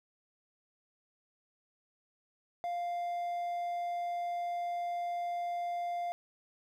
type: tone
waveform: triangle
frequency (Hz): 698.5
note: F5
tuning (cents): 0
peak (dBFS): -31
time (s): 2.64-6.12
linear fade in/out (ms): 0
effects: 12-bit